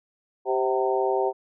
harmonic tone with a mistuned harmonic, 130.4 Hz, C3, 5 cents flat, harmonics 3 / 4 / 5 / 6 / 7, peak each -24 / -28 / -30 / -28 / -30 dBFS, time 0.45-1.33 s, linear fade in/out 50 ms, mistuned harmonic 6, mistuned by -44 cents, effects none

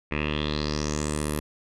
10% pulse tone with low-pass filter sweep, 75.1 Hz, D2, 39 cents sharp, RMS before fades -28 dBFS, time 0.11-1.4 s, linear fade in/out 10 ms, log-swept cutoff 2300 to 12000 Hz, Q 5.3, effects none

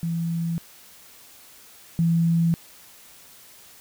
sine tone pair in turn, 167.1 / 167.1 Hz, E3 / E3, +24 / +24 cents, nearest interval unison, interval 0 cents, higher neither, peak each -23 / -17 dBFS, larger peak second, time 0.03-0.58 / 1.99-2.54 s, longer neither, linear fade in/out 0 ms, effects white hiss -49 dBFS RMS until 3.8 s

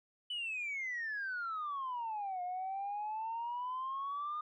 sine exponential two-way sweep, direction down then up, 3005 to 712 to 1225 Hz, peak -35 dBFS, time 0.3-4.41 s, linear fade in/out 5 ms, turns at 2.42 s, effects tanh soft clip ceiling -33 dBFS

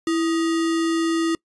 sine tone with sample-and-hold, 329.6 Hz, E4, in tune, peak -18 dBFS, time 0.07-1.35 s, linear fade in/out 2 ms, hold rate 1575 Hz, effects noise-tail reverb RT60 0.1 s tail -25 dB re dry + resampled to 22050 Hz

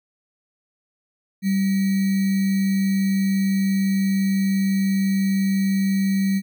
sine tone with sample-and-hold, 194.1 Hz, G3, 17 cents flat, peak -17 dBFS, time 1.42-6.42 s, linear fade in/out 50 ms, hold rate 2100 Hz, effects none

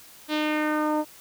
sawtooth tone with low-pass filter sweep, 304.6 Hz, D#4, 37 cents flat, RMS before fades -25 dBFS, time 0.28-1.05 s, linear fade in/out 50 ms, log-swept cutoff 4100 to 780 Hz, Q 2.3, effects white hiss -49 dBFS RMS until 1.2 s

